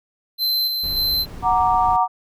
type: tone with tremolo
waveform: square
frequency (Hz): 4087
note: C8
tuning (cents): -41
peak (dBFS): -18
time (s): 0.38-1.26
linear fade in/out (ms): 50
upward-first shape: square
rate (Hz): 1.7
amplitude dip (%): 35
type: noise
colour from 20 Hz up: brown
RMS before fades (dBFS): -32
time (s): 0.83-1.97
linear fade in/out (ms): 10
type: chord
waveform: sine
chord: Gb augmented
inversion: none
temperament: equal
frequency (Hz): 740 / 932.3 / 1174.7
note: Gb5 / Bb5 / D6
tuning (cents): 0 / 0 / 0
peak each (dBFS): -18 / -18 / -21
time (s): 1.42-2.08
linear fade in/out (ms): 50
effects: none